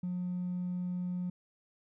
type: tone with hard clipping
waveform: sine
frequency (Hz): 179.5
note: F3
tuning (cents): +48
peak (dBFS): -33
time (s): 0.03-1.3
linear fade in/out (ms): 5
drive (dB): 1
effects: none